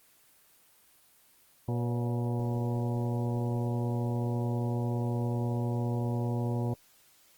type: harmonic tone with a mistuned harmonic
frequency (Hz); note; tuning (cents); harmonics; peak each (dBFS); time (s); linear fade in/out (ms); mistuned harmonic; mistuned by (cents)
120; B2; -49; 1 / 2 / 3 / 4 / 5 / 6 / 7 / 8; -29 / -35 / -39 / -41 / -43 / -45 / -46 / -47; 1.68-6.74; 5; 5; -75
effects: white hiss -62 dBFS RMS until 7.37 s + Opus 24 kbps